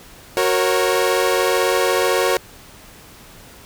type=chord; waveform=sawtooth; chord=F# major; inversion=none; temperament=equal with one note detuned; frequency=370 / 466.2 / 548 Hz; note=F#4 / A#4 / C#5; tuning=0 / 0 / -20 cents; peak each=-16 dBFS; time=0.37-2.37 s; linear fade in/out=0 ms; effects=pink hiss -43 dBFS RMS until 3.65 s